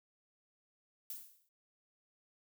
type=noise with exponential decay; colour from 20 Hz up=violet; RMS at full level=-41 dBFS; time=1.1-1.49 s; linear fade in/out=2 ms; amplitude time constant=84 ms; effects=none